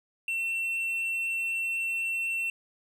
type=tone; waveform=triangle; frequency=2702 Hz; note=E7; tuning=42 cents sharp; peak=-26 dBFS; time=0.28-2.5 s; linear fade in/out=2 ms; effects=none